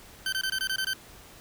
20% pulse tone bursts, 1543 Hz, G6, 28 cents flat, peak -22 dBFS, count 8, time 0.26-0.934 s, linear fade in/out 2 ms, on 65 ms, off 22 ms, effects pink hiss -50 dBFS RMS until 1.4 s

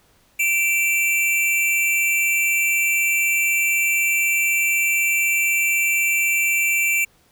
square tone pair together, 2336 / 2700 Hz, D7 / E7, -10 / +41 cents, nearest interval minor third, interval 251 cents, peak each -19 / -23 dBFS, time 0.39-7.05 s, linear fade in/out 10 ms, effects pink hiss -58 dBFS RMS until 7.31 s

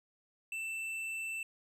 triangle tone with tanh clipping, 2664 Hz, E7, 18 cents sharp, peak -38 dBFS, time 0.52-1.43 s, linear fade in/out 2 ms, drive 13 dB, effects none

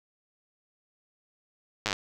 slowing click train, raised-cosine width 0.2 ms, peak -10 dBFS, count 8, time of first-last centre 1.86-1.929 s, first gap 9 ms, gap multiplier 1.03, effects none

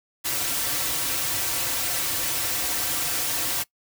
white noise with comb filter, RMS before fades -26 dBFS, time 0.24-3.64 s, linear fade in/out 20 ms, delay 4.8 ms, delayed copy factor -0.75, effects noise-tail reverb RT60 0.1 s tail -21 dB re dry

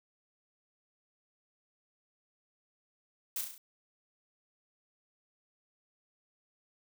blue noise with echo, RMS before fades -35 dBFS, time 3.36-3.41 s, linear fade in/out 2 ms, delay 34 ms, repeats 5, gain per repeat -4 dB, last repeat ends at 3.58 s, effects none

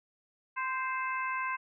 harmonic tone with a mistuned harmonic, 523.3 Hz, C5, in tune, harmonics 2 / 3 / 4 / 5, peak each -33 / -37 / -39 / -41 dBFS, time 0.56-1.57 s, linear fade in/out 20 ms, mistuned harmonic 2, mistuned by -16 cents, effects none

